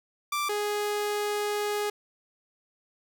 sawtooth tone pair in turn, 1174.7 / 415.3 Hz, D6 / G#4, 0 / 0 cents, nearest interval octave + tritone, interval 1800 cents, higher first, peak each -23 dBFS, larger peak neither, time 0.32-0.49 / 0.49-1.9 s, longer second, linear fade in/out 5 ms, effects none

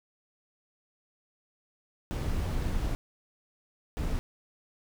brown noise bursts at uneven times, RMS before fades -30 dBFS, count 2, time 2.11-2.95 / 3.97-4.19 s, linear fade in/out 0 ms, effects none

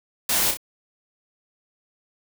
white noise with echo, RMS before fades -22 dBFS, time 0.29-0.51 s, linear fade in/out 5 ms, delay 31 ms, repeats 2, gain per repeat -6 dB, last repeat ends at 0.572 s, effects none

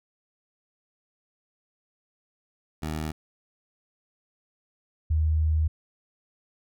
15% pulse / sine tone pair in turn, 77.78 / 78.23 Hz, D#2 / D#2, 0 / +10 cents, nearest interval unison, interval 10 cents, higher second, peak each -23 / -20 dBFS, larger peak second, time 2.82-3.12 / 5.1-5.68 s, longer second, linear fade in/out 10 ms, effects none

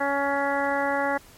harmonic tone, 280.2 Hz, C#4, 19 cents sharp, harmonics 1 / 2 / 3 / 4 / 5 / 6 / 7, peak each -31 / -27 / -27 / -33 / -32 / -31 / -33 dBFS, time 0-1.18 s, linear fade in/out 10 ms, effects pink hiss -51 dBFS RMS until 1.37 s + MP3 64 kbps

